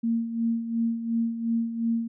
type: tone with tremolo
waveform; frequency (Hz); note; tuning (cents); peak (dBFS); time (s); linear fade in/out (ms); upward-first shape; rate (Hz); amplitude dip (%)
sine; 230; A#3; -23; -21; 0.03-2.08; 10; sine; 2.8; 65
effects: none